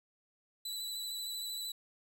sawtooth tone with vibrato, 3965 Hz, B7, 6 cents sharp, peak -35 dBFS, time 0.65-1.72 s, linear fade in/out 5 ms, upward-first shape sine, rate 13 Hz, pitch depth 20 cents each way, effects none

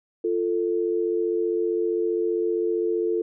sine tone pair together, 347.7 / 443 Hz, F4 / A4, -8 / +12 cents, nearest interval major third, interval 420 cents, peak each -24 dBFS, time 0.24-3.22 s, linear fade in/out 5 ms, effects none

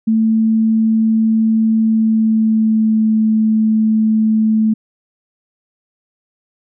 sine tone with pitch glide, 221.8 to 218.6 Hz, A3 to A3, +14 to -11 cents, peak -10 dBFS, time 0.07-4.74 s, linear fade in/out 10 ms, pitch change -25 cents, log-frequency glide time 1.8-3.1 s, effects none

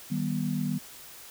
sine chord, Eb augmented, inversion none, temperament just, 155.56 / 194.45 / 243.1 Hz, Eb3 / G3 / B3, 0 / -14 / -27 cents, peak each -31 dBFS, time 0.1-0.79 s, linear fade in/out 20 ms, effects white hiss -47 dBFS RMS until 1.3 s

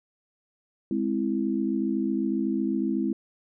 sine chord, Ab augmented, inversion none, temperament equal, 207.7 / 261.6 / 329.6 Hz, Ab3 / C4 / E4, 0 / 0 / 0 cents, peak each -28 dBFS, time 0.91-3.13 s, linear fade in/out 2 ms, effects none

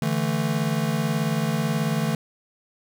square chord, D suspended second, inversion none, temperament just, 146.83 / 165.19 / 220.2 Hz, D3 / E3 / A3, 0 / +4 / +2 cents, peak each -27 dBFS, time 0.02-2.15 s, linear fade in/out 2 ms, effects none

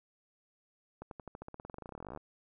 accelerating click train, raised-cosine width 1 ms, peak -30 dBFS, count 30, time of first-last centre 1.02-2.174 s, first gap 92 ms, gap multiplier 0.93, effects none

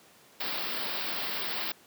white band-stop noise, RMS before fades -33 dBFS, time 0.4-1.72 s, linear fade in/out 5 ms, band 5200 to 16000 Hz, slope 96 dB/octave, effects pink hiss -57 dBFS RMS until 1.86 s + high-pass 200 Hz 12 dB/octave

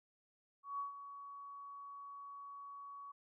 sine tone with ADSR envelope, 1125 Hz, C#6, 25 cents sharp, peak -37 dBFS, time 0.63-3.12 s, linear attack 160 ms, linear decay 130 ms, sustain -11 dB, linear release 9 ms, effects none

